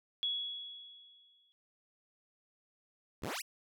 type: tone with exponential decay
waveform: sine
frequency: 3361 Hz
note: G#7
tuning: 20 cents sharp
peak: -30 dBFS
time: 0.23-1.52 s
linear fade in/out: 0 ms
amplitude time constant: 280 ms
type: exponential sweep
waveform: 10% pulse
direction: up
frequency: 55 to 3090 Hz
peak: -29 dBFS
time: 3.22-3.42 s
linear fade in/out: 10 ms
effects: none